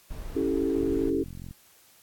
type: noise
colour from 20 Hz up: brown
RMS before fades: -38 dBFS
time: 0.1-1.1 s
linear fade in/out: 5 ms
type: chord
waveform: sine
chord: A dominant seventh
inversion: first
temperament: equal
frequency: 277.2 / 329.6 / 392 / 440 Hz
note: C#4 / E4 / G4 / A4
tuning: 0 / 0 / 0 / 0 cents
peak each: -28 / -29 / -29 / -31 dBFS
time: 0.35-1.24 s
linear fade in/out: 20 ms
type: click train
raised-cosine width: 5 ms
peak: -29 dBFS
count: 32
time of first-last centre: 0.81-1.51 s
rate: 44.3 Hz
effects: white hiss -58 dBFS RMS until 2.02 s + AAC 64 kbps